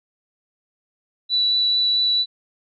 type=tone with vibrato; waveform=sine; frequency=3951 Hz; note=B7; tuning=in tune; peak=-16 dBFS; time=1.29-2.26 s; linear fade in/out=50 ms; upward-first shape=triangle; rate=4.5 Hz; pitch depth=8 cents each way; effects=none